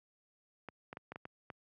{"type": "clicks", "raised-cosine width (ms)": 0.5, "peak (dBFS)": -29, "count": 7, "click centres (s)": [0.687, 0.929, 0.971, 1.12, 1.159, 1.254, 1.502], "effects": ["high-pass 100 Hz 12 dB/octave"]}